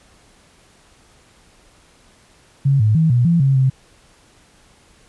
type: tone with pitch steps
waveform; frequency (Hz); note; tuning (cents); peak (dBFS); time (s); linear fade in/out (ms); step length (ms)
sine; 138.1 / 107.5 / 160.8 / 121.7 / 169.7 / 135.9 / 131.9; C#3 / A2 / E3 / B2 / F3 / C#3 / C3; -6 / -40 / -43 / -25 / -49 / -34 / +14; -11; 2.65-3.7; 10; 150
effects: pink hiss -52 dBFS RMS until 5.08 s + resampled to 24000 Hz